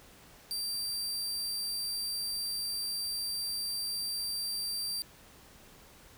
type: tone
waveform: sawtooth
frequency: 4699 Hz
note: D8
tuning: in tune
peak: -30 dBFS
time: 0.51-5.02 s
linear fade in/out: 0 ms
effects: pink hiss -56 dBFS RMS until 6.17 s